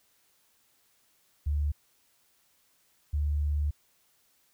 sine tone pair in turn, 73.3 / 73.58 Hz, D2 / D2, -3 / +4 cents, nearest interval unison, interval 7 cents, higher second, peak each -25 dBFS, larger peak neither, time 1.46-1.72 / 3.13-3.71 s, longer second, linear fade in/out 10 ms, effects white hiss -68 dBFS RMS until 4.53 s

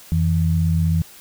sine tone pair together, 87 / 163.2 Hz, F2 / E3, -6 / -17 cents, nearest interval major seventh, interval 1089 cents, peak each -18 dBFS, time 0.12-1.02 s, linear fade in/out 0 ms, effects white hiss -44 dBFS RMS until 1.2 s

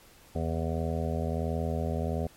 harmonic tone, 81.4 Hz, E2, 21 cents flat, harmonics 1 / 2 / 3 / 5 / 6 / 7 / 8 / 9, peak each -31 / -34 / -36 / -38 / -39 / -39 / -40 / -41 dBFS, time 0.35-2.27 s, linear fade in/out 5 ms, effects pink hiss -56 dBFS RMS until 2.36 s + MP3 64 kbps

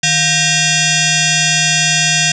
sine tone with frequency modulation, 1568 Hz, G6, in tune, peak -10 dBFS, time 0.03-2.32 s, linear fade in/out 5 ms, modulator 862 Hz, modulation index 6.4, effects none

